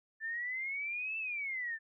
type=exponential two-way sweep; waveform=sine; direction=up then down; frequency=1760 to 2666 to 1760 Hz; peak=-35 dBFS; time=0.2-1.79 s; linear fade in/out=50 ms; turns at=1.18 s; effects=none